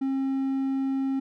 triangle tone, 268.8 Hz, C4, 47 cents sharp, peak -22 dBFS, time 0.01-1.2 s, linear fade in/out 10 ms, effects none

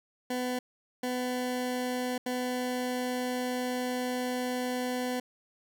20% pulse tone bursts at uneven times, 250.3 Hz, B3, 23 cents sharp, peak -25 dBFS, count 3, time 0.3-0.59 / 1.03-2.18 / 2.26-5.2 s, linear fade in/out 5 ms, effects none

